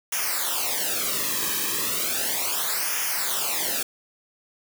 white noise with flanger, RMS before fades -26 dBFS, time 0.12-3.83 s, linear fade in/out 5 ms, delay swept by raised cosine 0.24 to 1.44 ms, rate 0.35 Hz, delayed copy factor -0.85, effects none

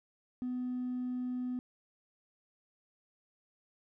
sine tone with hard clipping, 250 Hz, B3, 21 cents sharp, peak -34 dBFS, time 0.42-1.59 s, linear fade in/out 0 ms, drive 1 dB, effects none

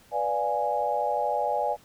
sine chord, B diminished seventh, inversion none, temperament equal, 493.9 / 587.3 / 698.5 / 830.6 Hz, B4 / D5 / F5 / Ab5, 0 / 0 / 0 / 0 cents, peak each -32 / -29 / -31 / -27 dBFS, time 0.11-1.77 s, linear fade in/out 50 ms, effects pink hiss -57 dBFS RMS until 1.84 s

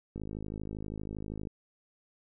click train, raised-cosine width 3 ms, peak -26 dBFS, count 70, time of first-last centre 0.16-1.472 s, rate 52.6 Hz, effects none

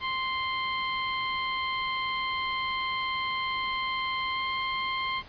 20% pulse tone with pitch glide, 1046.5 to 1052.6 Hz, C6 to C6, 0 to +10 cents, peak -23 dBFS, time 0-5.23 s, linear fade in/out 50 ms, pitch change +10 cents, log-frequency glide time 4.33-4.39 s, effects pink hiss -49 dBFS RMS until 5.28 s + resampled to 11025 Hz

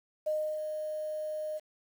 sine tone with ADSR envelope, 615 Hz, D#5, 20 cents flat, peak -27 dBFS, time 0.26-1.6 s, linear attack 13 ms, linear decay 310 ms, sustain -6 dB, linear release 33 ms, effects 9-bit

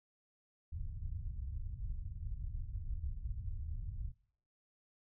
pink low-pass noise, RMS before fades -41 dBFS, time 0.72-4.12 s, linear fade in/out 5 ms, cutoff 100 Hz, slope 24 dB/octave, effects noise-tail reverb RT60 0.6 s tail -22 dB re dry

